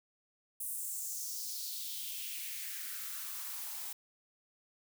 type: noise with high-pass filter sweep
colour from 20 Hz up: blue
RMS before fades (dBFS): -41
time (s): 0.6-3.93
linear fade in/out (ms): 5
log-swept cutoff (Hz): 10000 to 690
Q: 2.8
effects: none